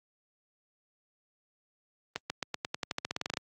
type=accelerating click train; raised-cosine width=0.2 ms; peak=-14 dBFS; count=17; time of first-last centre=2.16-3.372 s; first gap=140 ms; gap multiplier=0.91; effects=high-pass 100 Hz 12 dB/octave + Opus 32 kbps